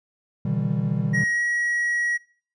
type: chord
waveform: triangle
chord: E minor seventh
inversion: second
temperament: equal with one note detuned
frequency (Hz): 123.47 / 146.83 / 161.61 / 196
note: B2 / D3 / E3 / G3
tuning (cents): 0 / 0 / -34 / 0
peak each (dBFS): -25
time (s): 0.45-1.24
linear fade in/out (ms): 5
type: tone with pitch glide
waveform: triangle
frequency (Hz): 1894 to 1910.5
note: A#6 to A#6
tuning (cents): +27 to +42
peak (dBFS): -19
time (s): 1.13-2.18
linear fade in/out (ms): 20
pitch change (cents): +15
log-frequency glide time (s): 1.31-1.41
effects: noise-tail reverb RT60 0.5 s tail -24 dB re dry + resampled to 22050 Hz